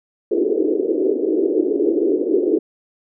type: band-pass noise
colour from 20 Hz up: white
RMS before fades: -18 dBFS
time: 0.31-2.59 s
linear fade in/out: 5 ms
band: 310 to 430 Hz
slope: 48 dB/octave
effects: none